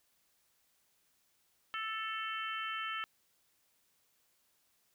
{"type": "harmonic tone with a mistuned harmonic", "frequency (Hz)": 440, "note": "A4", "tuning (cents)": 0, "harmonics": [3, 4, 5, 6, 7], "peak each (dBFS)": [-39, -43, -46, -45, -44], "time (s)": [1.74, 3.04], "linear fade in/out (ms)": 0, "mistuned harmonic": 6, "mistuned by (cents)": 24, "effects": ["white hiss -74 dBFS RMS until 4.94 s"]}